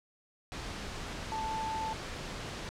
sine tone in noise, 880 Hz, A5, in tune, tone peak -33 dBFS, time 1.32-1.93 s, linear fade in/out 0 ms, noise pink, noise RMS -40 dBFS, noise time 0.52-2.69 s, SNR +4 dB, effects low-pass 6000 Hz 12 dB/octave

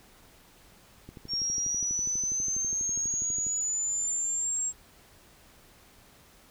click train, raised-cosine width 3 ms, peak -31 dBFS, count 30, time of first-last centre 1.09-3.467 s, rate 12.2 Hz
sine linear sweep, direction up, 5520 to 7580 Hz, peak -27 dBFS, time 1.28-4.73 s, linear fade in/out 50 ms
effects pink hiss -57 dBFS RMS until 6.5 s

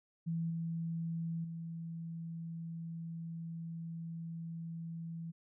sine tone with level steps, 165.6 Hz, E3, 8 cents sharp, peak -33 / -35 / -40 dBFS, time 0.26-5.32 s, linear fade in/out 20 ms, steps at 0.5 / 1.44 s, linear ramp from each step 5 ms, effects none

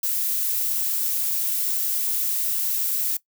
violet noise, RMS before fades -24 dBFS, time 0.03-3.17 s, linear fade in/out 5 ms, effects noise-tail reverb RT60 0.1 s tail -18 dB re dry

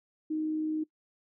sine tone with amplitude modulation, 311.1 Hz, D#4, in tune, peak -27 dBFS, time 0.3-0.84 s, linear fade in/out 10 ms, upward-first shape sine, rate 59.4 Hz, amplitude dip 25%, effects noise-tail reverb RT60 0.1 s tail -20 dB re dry

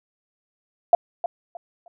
sine tone with echo, 690 Hz, F5, 21 cents flat, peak -9 dBFS, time 0.93-0.95 s, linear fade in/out 2 ms, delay 310 ms, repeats 3, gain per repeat -12 dB, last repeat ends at 1.88 s, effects none

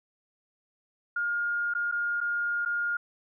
sine tone with dropouts, 1418 Hz, F6, 26 cents sharp, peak -26 dBFS, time 1.16-2.97 s, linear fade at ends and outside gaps 5 ms, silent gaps 1.738-1.749 / 1.915-1.922 / 2.205-2.211 / 2.651-2.658 s, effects none

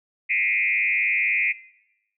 sine tone with frequency modulation, 2274 Hz, C#7, 44 cents sharp, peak -19 dBFS, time 0.29-1.53 s, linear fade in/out 20 ms, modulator 104 Hz, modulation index 2.6, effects noise-tail reverb RT60 0.9 s tail -19 dB re dry

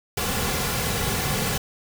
pink noise with comb filter, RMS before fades -25 dBFS, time 0.17-1.58 s, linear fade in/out 5 ms, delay 3.2 ms, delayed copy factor -0.6, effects none

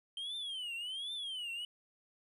triangle tone with vibrato, 3122 Hz, G7, 8 cents flat, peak -37 dBFS, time 0.17-1.65 s, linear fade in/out 2 ms, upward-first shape triangle, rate 1.3 Hz, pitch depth 250 cents each way, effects resampled to 32000 Hz + 13-bit

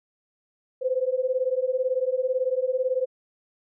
sine beating tone pair, 505 / 523 Hz, B4 / C5, +39 / -1 cents, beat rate 18 Hz, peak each -25 dBFS, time 0.81-3.06 s, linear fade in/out 20 ms, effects none

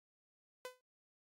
sawtooth tone with exponential decay, 505 Hz, B4, 39 cents sharp, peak -37 dBFS, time 0.65-0.81 s, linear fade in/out 1 ms, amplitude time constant 33 ms, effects AAC 48 kbps

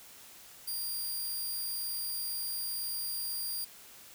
5% pulse tone, 4787 Hz, D8, 32 cents sharp, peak -27 dBFS, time 0.67-3.65 s, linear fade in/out 10 ms, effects white hiss -53 dBFS RMS until 4.14 s

